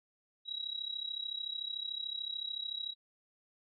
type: tone with amplitude modulation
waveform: sine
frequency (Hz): 3866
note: B7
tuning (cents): -38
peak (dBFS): -33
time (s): 0.45-2.95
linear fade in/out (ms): 50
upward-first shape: sine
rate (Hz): 33.6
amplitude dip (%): 85
effects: none